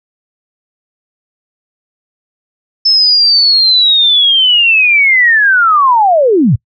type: linear sweep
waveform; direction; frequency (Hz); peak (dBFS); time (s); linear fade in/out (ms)
sine; down; 5274 to 90.4; -5; 2.85-6.56; 10
effects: noise-tail reverb RT60 0.1 s tail -25 dB re dry